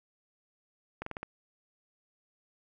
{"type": "slowing click train", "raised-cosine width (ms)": 0.5, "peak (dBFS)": -22, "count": 5, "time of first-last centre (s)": [1.02, 1.23], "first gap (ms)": 44, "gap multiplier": 1.12, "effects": []}